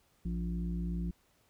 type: harmonic tone with a mistuned harmonic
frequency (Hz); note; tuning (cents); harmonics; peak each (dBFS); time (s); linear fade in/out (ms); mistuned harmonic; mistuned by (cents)
58.27; A#1; 0; 1 / 3 / 5 / 6; -35 / -35 / -48 / -51; 0.25-1.11; 5; 5; -27
effects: pink hiss -70 dBFS RMS until 1.49 s